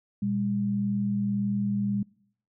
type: tone pair together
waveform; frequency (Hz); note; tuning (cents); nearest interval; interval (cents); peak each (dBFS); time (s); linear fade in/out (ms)
sine; 119.93 / 201.7; A#2 / G3; +50 / +50; major sixth; 900; -33 / -25; 0.22-2.03; 5
effects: noise-tail reverb RT60 0.7 s tail -25 dB re dry